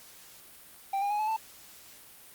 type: tone with pitch steps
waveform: triangle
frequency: 785 / 808.9 / 833.6 / 859 / 885.2 Hz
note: G5 / G#5 / G#5 / A5 / A5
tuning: +2 / -46 / +6 / -42 / +10 cents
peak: -25 dBFS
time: 0.93-1.365 s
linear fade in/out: 5 ms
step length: 87 ms
effects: white hiss -52 dBFS RMS until 2.34 s + Opus 48 kbps